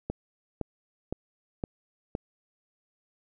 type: click train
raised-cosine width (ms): 2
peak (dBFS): -17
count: 5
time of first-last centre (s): 0.1-2.151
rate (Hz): 1.95
effects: none